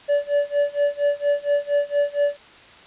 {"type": "tone with tremolo", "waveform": "triangle", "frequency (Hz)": 577, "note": "D5", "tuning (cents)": -31, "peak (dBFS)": -13, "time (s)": [0.08, 2.37], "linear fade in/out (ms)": 20, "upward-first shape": "sine", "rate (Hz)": 4.3, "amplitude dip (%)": 95, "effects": ["white hiss -46 dBFS RMS until 2.86 s", "resampled to 8000 Hz"]}